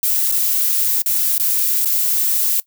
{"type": "noise with dropouts", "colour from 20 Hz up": "violet", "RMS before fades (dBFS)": -17, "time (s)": [0.03, 2.6], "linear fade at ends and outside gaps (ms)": 1, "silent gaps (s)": [[0.316, 0.322], [1.019, 1.06], [1.38, 1.398], [1.848, 1.857]], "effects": ["noise-tail reverb RT60 0.1 s tail -19 dB re dry"]}